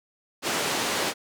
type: band-pass noise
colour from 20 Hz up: pink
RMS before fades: -27 dBFS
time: 0.42-1.14 s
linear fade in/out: 50 ms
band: 290 to 8700 Hz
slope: 12 dB/octave
effects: none